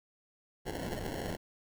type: noise with sample-and-hold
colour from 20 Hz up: blue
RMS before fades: -38 dBFS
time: 0.65-1.37 s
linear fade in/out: 20 ms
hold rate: 1225 Hz
effects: none